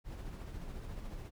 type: noise with tremolo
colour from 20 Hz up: brown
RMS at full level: -42 dBFS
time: 0.04-1.31 s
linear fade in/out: 50 ms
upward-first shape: sine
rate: 14 Hz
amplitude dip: 35%
effects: none